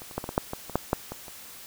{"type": "clicks", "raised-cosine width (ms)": 1, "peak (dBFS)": [-27, -30, -14, -20, -18, -7, -17, -24, -8, -8, -20, -29], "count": 12, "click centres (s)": [0.019, 0.112, 0.18, 0.241, 0.291, 0.379, 0.534, 0.697, 0.756, 0.931, 1.12, 1.282], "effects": ["white hiss -45 dBFS RMS until 1.66 s"]}